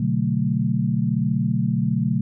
sine chord, B minor seventh, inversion none, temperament equal with one note detuned, 123.47 / 144.73 / 185 / 220 Hz, B2 / D3 / F#3 / A3, 0 / -25 / 0 / 0 cents, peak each -24 dBFS, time 0-2.21 s, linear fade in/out 5 ms, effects none

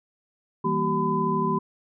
sine tone cluster, 163.5 / 196.8 / 235.1 / 383.4 / 1008 Hz, E3 / G3 / A#3 / G4 / B5, -14 / +7 / +15 / -38 / +35 cents, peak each -29 / -30 / -29 / -28 / -25 dBFS, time 0.64-1.59 s, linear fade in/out 10 ms, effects none

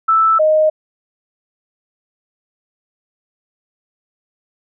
sine tone pair in turn, 1318.5 / 621 Hz, E6 / D#5, 0 / -3 cents, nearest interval octave + minor second, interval 1303 cents, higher first, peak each -9 dBFS, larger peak neither, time 0.08-0.39 / 0.39-0.7 s, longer neither, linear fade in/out 10 ms, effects none

